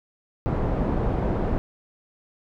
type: low-pass noise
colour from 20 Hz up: pink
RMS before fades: -24 dBFS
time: 0.46-1.58 s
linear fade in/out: 0 ms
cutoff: 710 Hz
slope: 12 dB/octave
effects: none